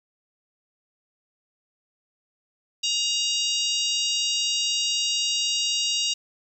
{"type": "harmonic tone with a mistuned harmonic", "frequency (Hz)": 944, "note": "A#5", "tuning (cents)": 22, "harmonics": [3, 4, 5, 6, 7, 8], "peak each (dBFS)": [-26, -28, -30, -32, -33, -34], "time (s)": [2.83, 6.14], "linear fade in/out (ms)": 10, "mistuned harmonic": 8, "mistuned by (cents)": 19, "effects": ["9-bit"]}